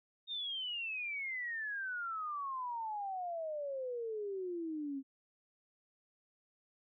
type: exponential sweep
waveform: sine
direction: down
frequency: 3709 to 265.6 Hz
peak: -37 dBFS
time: 0.27-5.03 s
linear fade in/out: 50 ms
effects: none